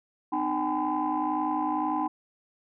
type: tone cluster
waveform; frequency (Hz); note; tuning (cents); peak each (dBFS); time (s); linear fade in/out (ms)
sine; 253.6 / 304.8 / 768 / 830 / 1013; B3 / D#4 / G5 / G#5 / B5; +46 / -36 / -36 / -1 / +44; -36 / -29 / -31 / -32 / -30; 0.32-2.08; 10
effects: tanh soft clip ceiling -17 dBFS